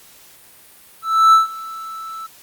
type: tone with ADSR envelope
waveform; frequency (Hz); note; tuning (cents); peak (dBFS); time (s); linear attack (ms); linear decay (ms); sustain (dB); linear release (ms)
triangle; 1318.5; E6; 0; -4; 1.02-2.27; 310; 140; -22; 14
effects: white hiss -46 dBFS RMS until 2.42 s + Opus 48 kbps